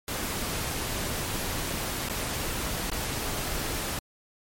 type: noise with dropouts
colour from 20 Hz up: pink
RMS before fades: -31 dBFS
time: 0.08-3.99 s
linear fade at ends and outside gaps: 1 ms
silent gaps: 2.087-2.097 / 2.901-2.916 s
effects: MP3 64 kbps